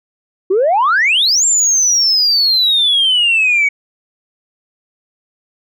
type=exponential two-way sweep; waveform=sine; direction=up then down; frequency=357.5 to 7459 to 2228 Hz; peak=-8 dBFS; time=0.5-3.69 s; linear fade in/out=10 ms; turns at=1.45 s; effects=tanh soft clip ceiling -6 dBFS